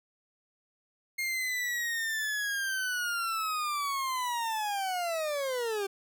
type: linear sweep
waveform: 40% pulse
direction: down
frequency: 2134 to 385.4 Hz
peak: -29 dBFS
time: 1.18-5.87 s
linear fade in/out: 10 ms
effects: none